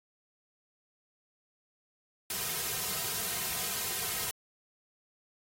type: noise with comb filter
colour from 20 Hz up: white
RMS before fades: -34 dBFS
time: 2.3-4.31 s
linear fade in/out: 2 ms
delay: 3.5 ms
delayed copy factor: -0.95
effects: AAC 48 kbps